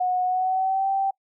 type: tone with pitch glide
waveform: sine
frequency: 731 to 779 Hz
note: F#5 to G5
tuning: -21 to -11 cents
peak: -20 dBFS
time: 0-1.11 s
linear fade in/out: 10 ms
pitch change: +110 cents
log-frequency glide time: 0.24-0.88 s
effects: noise-tail reverb RT60 0.1 s tail -24 dB re dry